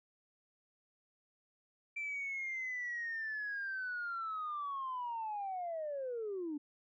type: linear sweep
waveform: sine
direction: down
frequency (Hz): 2349 to 283.2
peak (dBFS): -36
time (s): 1.96-6.58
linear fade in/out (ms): 10
effects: tanh soft clip ceiling -33 dBFS